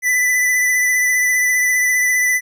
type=tone with vibrato; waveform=square; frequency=1993 Hz; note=B6; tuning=15 cents sharp; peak=-14 dBFS; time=0.02-2.41 s; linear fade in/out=50 ms; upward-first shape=sine; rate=15 Hz; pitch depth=21 cents each way; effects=none